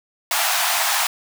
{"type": "high-pass noise", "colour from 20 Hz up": "pink", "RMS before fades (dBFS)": -20, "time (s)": [0.31, 1.07], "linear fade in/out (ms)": 2, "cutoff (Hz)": 660, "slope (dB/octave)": 96, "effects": []}